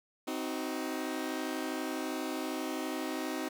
sawtooth chord, C diminished, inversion none, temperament just, 261.6 / 314 / 376.7 Hz, C4 / Eb4 / Gb4, 0 / +16 / +31 cents, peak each -34 / -33 / -37 dBFS, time 0.27-3.49 s, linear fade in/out 10 ms, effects 10-bit

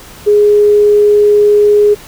sine tone, 415.3 Hz, G#4, in tune, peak -4 dBFS, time 0.26-1.95 s, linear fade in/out 20 ms, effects pink hiss -34 dBFS RMS until 2.07 s

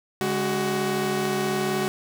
sawtooth tone cluster, 142.3 / 206.5 / 374.2 Hz, C#3 / G#3 / F#4, +46 / -10 / +20 cents, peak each -29 / -24 / -21 dBFS, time 0.21-1.88 s, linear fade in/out 0 ms, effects none

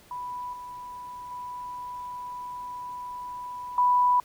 sine tone with level steps, 987.8 Hz, B5, in tune, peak -32 / -37 / -34 / -18 dBFS, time 0.11-4.2 s, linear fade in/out 2 ms, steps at 0.53 / 1.31 / 3.78 s, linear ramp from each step 2 ms, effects pink hiss -55 dBFS RMS until 4.24 s

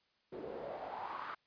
pink noise with band-pass filter sweep, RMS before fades -44 dBFS, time 0.32-1.35 s, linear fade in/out 10 ms, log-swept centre 380 to 1300 Hz, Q 3.9, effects white hiss -75 dBFS RMS until 1.46 s + resampled to 11025 Hz

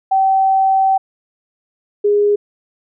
sine tone pair in turn, 770 / 411.9 Hz, G5 / G#4, -31 / -14 cents, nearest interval major seventh, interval 1083 cents, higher first, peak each -10 dBFS, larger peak neither, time 0.11-0.98 / 2.04-2.36 s, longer first, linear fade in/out 10 ms, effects none

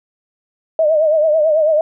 sine tone with vibrato, 622 Hz, D#5, 1 cent flat, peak -10 dBFS, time 0.79-1.81 s, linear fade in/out 2 ms, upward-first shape triangle, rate 9.1 Hz, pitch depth 97 cents each way, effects none

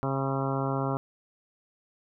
harmonic tone with a mistuned harmonic, 135.4 Hz, C#3, 40 cents flat, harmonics 1 / 2 / 3 / 4 / 5 / 6 / 7 / 8 / 9 / 10, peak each -30 / -33 / -35 / -36 / -37 / -38 / -38 / -39 / -40 / -40 dBFS, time 0.03-0.97 s, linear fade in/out 0 ms, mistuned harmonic 7, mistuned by +37 cents, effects none

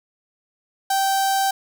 sawtooth tone with notch filter, 779 Hz, G5, 11 cents flat, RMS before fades -20 dBFS, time 0.9-1.51 s, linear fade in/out 5 ms, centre 2200 Hz, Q 0.99, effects none

